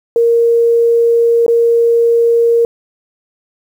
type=tone with dropouts; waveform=sine; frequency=466.2 Hz; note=A#4; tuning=in tune; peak=-7 dBFS; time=0.16-2.65 s; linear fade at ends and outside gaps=1 ms; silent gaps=1.464-1.48 s; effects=7-bit